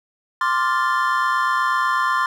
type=chord; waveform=triangle; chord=D minor seventh; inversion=third; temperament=equal; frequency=1046.5 / 1174.7 / 1396.9 / 1760 Hz; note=C6 / D6 / F6 / A6; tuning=0 / 0 / 0 / 0 cents; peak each=-18 / -22 / -23 / -23 dBFS; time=0.41-2.26 s; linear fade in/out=2 ms; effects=none